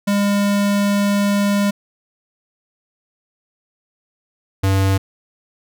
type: tone pair in turn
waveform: square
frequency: 202.3 / 96.69 Hz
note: G#3 / G2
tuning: -45 / -23 cents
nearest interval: octave + minor second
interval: 1278 cents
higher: first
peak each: -15 / -14 dBFS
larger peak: second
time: 0.07-1.71 / 4.63-4.98 s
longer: first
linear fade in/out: 10 ms
effects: none